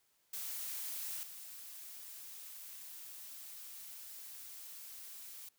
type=noise with level steps; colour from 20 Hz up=blue; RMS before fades=-42 / -50 dBFS; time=0.33-5.49 s; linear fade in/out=5 ms; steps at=1.23 s; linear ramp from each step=2 ms; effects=white hiss -75 dBFS RMS until 5.58 s